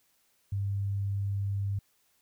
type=tone; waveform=sine; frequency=99.5 Hz; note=G2; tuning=26 cents sharp; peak=-28 dBFS; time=0.52-1.79 s; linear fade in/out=5 ms; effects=white hiss -70 dBFS RMS until 2.21 s